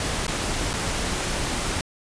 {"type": "noise with dropouts", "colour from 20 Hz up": "pink", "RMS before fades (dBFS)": -26, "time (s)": [0, 1.81], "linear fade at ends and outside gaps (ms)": 2, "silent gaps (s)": [[0.268, 0.279], [0.733, 0.737]], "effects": ["resampled to 22050 Hz"]}